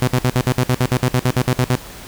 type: tone bursts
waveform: sawtooth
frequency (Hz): 126.2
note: B2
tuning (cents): +38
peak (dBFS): -9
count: 16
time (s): 0.02-1.753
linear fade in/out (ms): 0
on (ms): 53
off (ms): 59
effects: added 47 Hz sine -42 dBFS peak until 2.07 s + pink hiss -36 dBFS RMS until 2.07 s